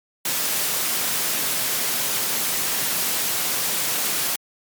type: high-pass noise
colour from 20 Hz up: white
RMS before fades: -23 dBFS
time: 0.25-4.36 s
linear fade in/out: 5 ms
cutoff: 110 Hz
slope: 48 dB/octave
effects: MP3 96 kbps